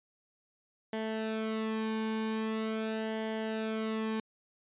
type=tone with flanger; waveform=sawtooth; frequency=220 Hz; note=A3; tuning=in tune; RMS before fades=-34 dBFS; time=0.93-4.2 s; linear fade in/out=2 ms; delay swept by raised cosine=0.79 to 1.55 ms; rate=0.43 Hz; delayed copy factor=-0.7; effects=resampled to 8000 Hz